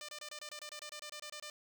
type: tone bursts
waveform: 5% pulse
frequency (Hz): 598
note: D5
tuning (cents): +31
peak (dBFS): -33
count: 15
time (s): 0.01-1.5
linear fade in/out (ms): 2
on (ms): 76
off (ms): 25
effects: none